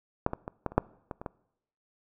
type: clicks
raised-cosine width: 1 ms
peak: -10 / -17 / -21 / -15 / -28 / -6 / -21 / -25 / -20 dBFS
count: 9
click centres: 0.264 / 0.334 / 0.479 / 0.663 / 0.72 / 0.78 / 1.112 / 1.215 / 1.262 s
effects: noise-tail reverb RT60 0.8 s tail -23 dB re dry